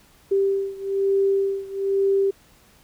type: beating tone pair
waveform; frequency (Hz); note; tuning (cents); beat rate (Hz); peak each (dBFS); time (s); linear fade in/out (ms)
sine; 392 / 393.1; G4 / G4; 0 / +5; 1.1; -21 / -23; 0.31-2.31; 10
effects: pink hiss -55 dBFS RMS until 2.83 s